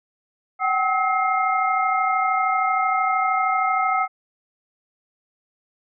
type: tone cluster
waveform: sine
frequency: 754 / 787 / 1287 / 2116 Hz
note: F#5 / G5 / E6 / C7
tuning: +32 / +7 / -42 / +19 cents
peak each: -22 / -29 / -21 / -27 dBFS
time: 0.59-4.08 s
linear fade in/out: 50 ms
effects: none